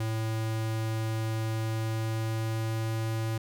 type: tone with pitch glide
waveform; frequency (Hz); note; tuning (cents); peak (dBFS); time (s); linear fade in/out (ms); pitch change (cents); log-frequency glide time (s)
square; 111.1 to 111.87; A2 to A2; +17 to +29; -29; 0-3.38; 5; +12; 1.46-3
effects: none